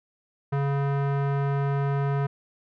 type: tone with low-pass filter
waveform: square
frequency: 140 Hz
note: C#3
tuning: 18 cents sharp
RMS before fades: -25 dBFS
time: 0.52-2.27 s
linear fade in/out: 10 ms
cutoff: 1400 Hz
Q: 1.2
effects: none